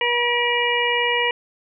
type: harmonic tone with a mistuned harmonic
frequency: 481.3 Hz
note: B4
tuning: 45 cents flat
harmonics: 1 / 2 / 4 / 5 / 6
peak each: -24 / -24 / -24 / -24 / -24 dBFS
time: 0.01-1.31 s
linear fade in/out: 2 ms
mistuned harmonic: 5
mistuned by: -41 cents
effects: none